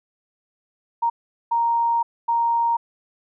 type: tone bursts at uneven times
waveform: sine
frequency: 932.3 Hz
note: A#5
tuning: in tune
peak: -17 dBFS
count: 3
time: 1.02-1.1 / 1.51-2.03 / 2.28-2.77 s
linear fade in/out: 10 ms
effects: none